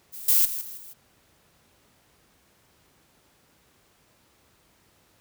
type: noise with level steps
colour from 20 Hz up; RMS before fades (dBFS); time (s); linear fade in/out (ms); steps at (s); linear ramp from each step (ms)
violet; -39 / -19 / -31 / -39 / -44; 0.12-0.94; 20; 0.28 / 0.45 / 0.61 / 0.77; 5
effects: pink hiss -62 dBFS RMS until 5.2 s + high-pass 60 Hz 12 dB/octave